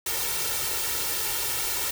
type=noise with comb filter; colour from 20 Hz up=white; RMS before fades=-28 dBFS; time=0.06-1.91 s; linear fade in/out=5 ms; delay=2.2 ms; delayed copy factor=+0.75; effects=none